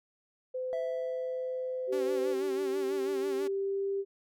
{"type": "tone", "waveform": "sine", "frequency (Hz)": 511, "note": "C5", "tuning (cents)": -41, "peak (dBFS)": -32, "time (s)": [0.54, 2.34], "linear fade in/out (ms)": 10}
{"type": "tone with exponential decay", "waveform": "triangle", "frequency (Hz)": 659.3, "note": "E5", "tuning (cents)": 0, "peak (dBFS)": -31, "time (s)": [0.73, 2.76], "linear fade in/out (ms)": 0, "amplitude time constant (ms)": 440}
{"type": "tone with pitch glide", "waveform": "sine", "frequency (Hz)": [384.6, 394.5], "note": ["G4", "G4"], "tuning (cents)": [-33, 11], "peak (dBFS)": -29, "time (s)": [1.87, 4.05], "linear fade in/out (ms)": 50, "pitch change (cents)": 44, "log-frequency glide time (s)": [2.4, 3.9]}
{"type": "tone with vibrato", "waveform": "sawtooth", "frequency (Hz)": 277.2, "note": "C#4", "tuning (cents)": 0, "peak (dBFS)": -34, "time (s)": [1.92, 3.48], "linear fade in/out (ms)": 10, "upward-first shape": "sine", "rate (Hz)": 6.1, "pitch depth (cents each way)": 87}
{"effects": []}